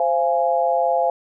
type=chord; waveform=sine; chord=F minor; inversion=second; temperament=equal with one note detuned; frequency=523.3 / 685.7 / 830.6 Hz; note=C5 / F5 / Ab5; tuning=0 / -32 / 0 cents; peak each=-21 / -19 / -22 dBFS; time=0-1.1 s; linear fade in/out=2 ms; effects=none